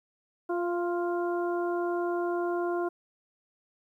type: harmonic tone with a mistuned harmonic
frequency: 349.8 Hz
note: F4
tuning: 3 cents sharp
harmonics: 1 / 2 / 3 / 4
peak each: -28 / -34 / -38 / -40 dBFS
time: 0.49-2.89 s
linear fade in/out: 10 ms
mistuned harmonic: 2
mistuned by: -21 cents
effects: 11-bit